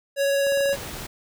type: tone with vibrato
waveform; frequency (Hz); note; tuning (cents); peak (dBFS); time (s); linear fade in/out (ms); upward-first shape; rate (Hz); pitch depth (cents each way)
square; 557; C#5; +8; -20; 0.16-0.77; 50; sine; 18; 8
type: clicks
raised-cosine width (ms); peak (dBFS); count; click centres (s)
1; -26; 9; 0.468 / 0.522 / 0.574 / 0.607 / 0.658 / 0.693 / 0.729 / 0.773 / 0.832
type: noise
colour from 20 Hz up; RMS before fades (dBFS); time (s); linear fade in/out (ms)
pink; -35; 0.72-1.07; 10
effects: none